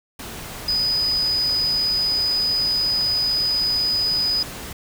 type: tone in noise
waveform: sine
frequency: 4978 Hz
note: D#8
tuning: in tune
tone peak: -18 dBFS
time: 0.68-4.43 s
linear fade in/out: 5 ms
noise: pink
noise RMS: -34 dBFS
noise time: 0.19-4.73 s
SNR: +13 dB
effects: none